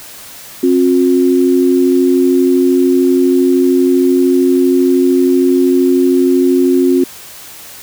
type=tone pair together; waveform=sine; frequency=266.4 / 359.3 Hz; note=C4 / F4; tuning=+31 / +49 cents; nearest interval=perfect fourth; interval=518 cents; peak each=-10 dBFS; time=0.63-7.04 s; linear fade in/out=5 ms; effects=white hiss -33 dBFS RMS until 7.82 s